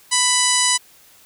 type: harmonic tone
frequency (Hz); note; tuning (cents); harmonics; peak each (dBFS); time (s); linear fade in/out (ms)
992; B5; +7; 1 / 2 / 3 / 4 / 5 / 6 / 7 / 8 / 9 / 10; -24 / -24 / -24 / -24 / -24 / -24 / -24 / -24 / -24 / -24; 0.11-0.78; 20
effects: white hiss -50 dBFS RMS until 1.25 s